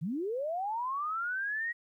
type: linear sweep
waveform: sine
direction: up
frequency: 138.59 to 1912 Hz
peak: -31 dBFS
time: 0.01-1.73 s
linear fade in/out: 20 ms
effects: 12-bit